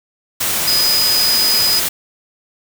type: tone in noise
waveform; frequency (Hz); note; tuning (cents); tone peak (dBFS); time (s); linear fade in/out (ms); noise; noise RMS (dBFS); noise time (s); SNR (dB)
sine; 4978; D#8; 0; -13; 0.67-1.8; 10; white; -18; 0.4-1.89; +2
effects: none